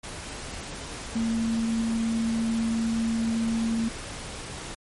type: tone in noise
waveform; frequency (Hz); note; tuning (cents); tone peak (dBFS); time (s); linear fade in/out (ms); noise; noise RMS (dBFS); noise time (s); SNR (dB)
sine; 227.2; A#3; -44; -23; 1.15-3.89; 10; pink; -37; 0.03-4.75; +11
effects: MP3 48 kbps